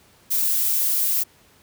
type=noise; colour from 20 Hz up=violet; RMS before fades=-21 dBFS; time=0.3-1.24 s; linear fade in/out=20 ms; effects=pink hiss -55 dBFS RMS until 1.62 s + high-pass 60 Hz 12 dB/octave